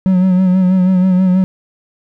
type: tone with vibrato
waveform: triangle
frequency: 185 Hz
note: F#3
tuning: in tune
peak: -6 dBFS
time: 0.06-1.44 s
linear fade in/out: 0 ms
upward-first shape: sine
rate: 6.2 Hz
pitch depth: 41 cents each way
effects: none